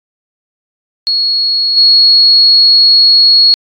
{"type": "tone with level steps", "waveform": "sine", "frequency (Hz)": 4331, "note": "C#8", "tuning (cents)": -41, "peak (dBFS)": [-9, -3], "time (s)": [1.07, 3.54], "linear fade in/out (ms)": 0, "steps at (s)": 1.76, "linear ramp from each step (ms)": 20, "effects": ["AAC 64 kbps"]}